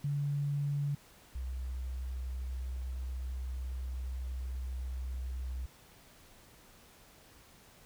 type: tone pair in turn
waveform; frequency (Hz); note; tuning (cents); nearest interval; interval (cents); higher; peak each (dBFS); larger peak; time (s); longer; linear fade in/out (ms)
sine; 143.3 / 63.7; D3 / C2; -42 / -46; octave + major second; 1404; first; -30 / -35; first; 0.04-0.95 / 1.35-5.66; second; 5
effects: pink hiss -59 dBFS RMS until 7.85 s